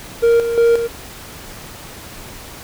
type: tone with tremolo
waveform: triangle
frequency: 466.2 Hz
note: A#4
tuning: in tune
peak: -7 dBFS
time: 0.22-0.88 s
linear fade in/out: 20 ms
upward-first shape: square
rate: 2.8 Hz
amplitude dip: 60%
effects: pink hiss -35 dBFS RMS until 2.63 s